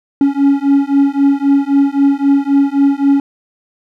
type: beating tone pair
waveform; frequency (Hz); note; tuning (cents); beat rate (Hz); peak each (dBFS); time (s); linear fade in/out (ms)
triangle; 277.2 / 281; C#4 / C#4; 0 / +24; 3.8; -10; 0.21-3.2; 2
effects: none

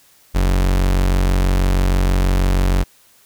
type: tone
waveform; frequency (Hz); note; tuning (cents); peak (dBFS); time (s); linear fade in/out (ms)
40% pulse; 46.25; F#1; 0; -12; 0.34-2.84; 20
effects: white hiss -52 dBFS RMS until 3.25 s

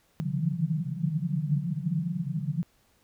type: band-pass noise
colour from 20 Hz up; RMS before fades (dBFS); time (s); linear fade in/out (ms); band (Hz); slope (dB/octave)
white; -29; 0.2-2.63; 0; 140 to 180; 96
effects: pink hiss -66 dBFS RMS until 3.03 s

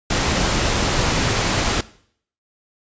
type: noise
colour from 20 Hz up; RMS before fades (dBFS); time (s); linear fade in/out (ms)
pink; -19; 0.1-1.81; 5
effects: noise-tail reverb RT60 0.6 s tail -19 dB re dry + resampled to 16000 Hz

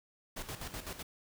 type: noise with tremolo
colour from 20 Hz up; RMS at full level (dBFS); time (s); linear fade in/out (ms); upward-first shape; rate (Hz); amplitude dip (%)
pink; -41; 0.36-1.03; 10; square; 7.9; 65
effects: none

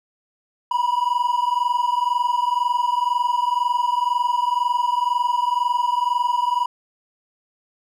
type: tone pair together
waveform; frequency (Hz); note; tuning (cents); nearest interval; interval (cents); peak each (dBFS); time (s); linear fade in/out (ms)
triangle; 964 / 986; B5 / B5; -42 / -3; unison; 39; -19; 0.71-6.66; 5
effects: none

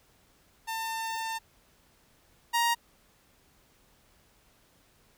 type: tone pair in turn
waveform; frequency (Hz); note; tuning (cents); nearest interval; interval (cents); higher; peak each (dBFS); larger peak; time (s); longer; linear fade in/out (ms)
sawtooth; 899 / 938.7; A5 / A#5; +37 / +12; minor second; 75; second; -28 / -20; second; 0.67-1.39 / 2.53-2.75; first; 20
effects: pink hiss -64 dBFS RMS until 5.17 s

